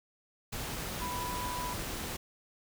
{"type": "tone in noise", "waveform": "sine", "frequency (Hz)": 987.8, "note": "B5", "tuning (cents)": 0, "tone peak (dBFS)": -36, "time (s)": [1.01, 1.74], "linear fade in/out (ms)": 10, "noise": "pink", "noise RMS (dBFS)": -38, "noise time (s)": [0.52, 2.17], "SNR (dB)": -1, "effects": []}